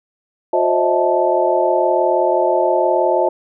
sine tone cluster, 359.6 / 531 / 617 / 656 / 875 Hz, F#4 / C5 / D#5 / E5 / A5, -49 / +25 / -15 / -9 / -10 cents, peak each -19 dBFS, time 0.53-3.29 s, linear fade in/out 5 ms, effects none

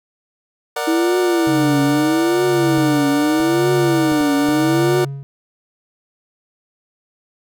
25% pulse chord, Bb augmented, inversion none, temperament equal with one note detuned, 466.2 / 592.1 / 740 Hz, Bb4 / D5 / F#5, 0 / +14 / 0 cents, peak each -21 dBFS, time 0.76-5.05 s, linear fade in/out 5 ms
sine tone with vibrato, 320 Hz, D#4, 49 cents sharp, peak -14 dBFS, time 0.87-5.05 s, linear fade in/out 10 ms, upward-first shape triangle, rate 0.79 Hz, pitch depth 230 cents each way
triangle tone with tremolo, 138.59 Hz, C#3, in tune, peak -17 dBFS, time 1.47-5.23 s, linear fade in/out 0 ms, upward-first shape sine, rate 0.96 Hz, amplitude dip 90%
clicks, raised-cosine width 2 ms, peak -17 dBFS, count 5, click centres 2.781 / 3.402 / 4.119 / 4.21 / 4.488 s
effects none

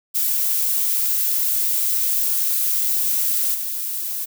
violet noise with level steps, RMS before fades -20 / -26 dBFS, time 0.14-4.26 s, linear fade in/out 20 ms, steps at 3.54 s, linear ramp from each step 10 ms, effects none

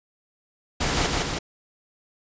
pink noise with echo, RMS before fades -24 dBFS, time 0.8-1.07 s, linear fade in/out 10 ms, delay 160 ms, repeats 2, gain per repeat -2 dB, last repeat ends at 1.39 s, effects resampled to 16000 Hz

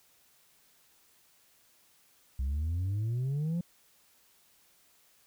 sine exponential sweep, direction up, 63.7 to 177.4 Hz, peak -26 dBFS, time 2.39-3.61 s, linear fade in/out 5 ms, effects tanh soft clip ceiling -28 dBFS + white hiss -65 dBFS RMS until 5.26 s

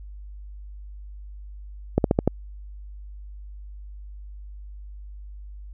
slowing click train, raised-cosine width 2 ms, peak -4 dBFS, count 5, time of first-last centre 1.98-2.276 s, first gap 62 ms, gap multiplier 1.12, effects added 50 Hz sine -37 dBFS peak until 5.73 s

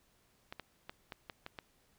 clicks, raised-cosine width 0.3 ms, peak -27 dBFS, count 7, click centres 0.525 / 0.597 / 0.895 / 1.122 / 1.298 / 1.464 / 1.588 s, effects pink hiss -71 dBFS RMS until 1.98 s

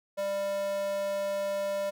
square tone with high-pass filter, 198.1 Hz, G3, 18 cents sharp, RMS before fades -31 dBFS, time 0.17-1.91 s, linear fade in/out 20 ms, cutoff 530 Hz, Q 7.3, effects none

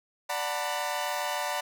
sawtooth chord, B minor seventh, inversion first, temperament equal with one note detuned, 587.3 / 740 / 900.6 / 987.8 Hz, D5 / F#5 / A5 / B5, 0 / 0 / +40 / 0 cents, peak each -31 dBFS, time 0.29-1.61 s, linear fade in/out 10 ms, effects none

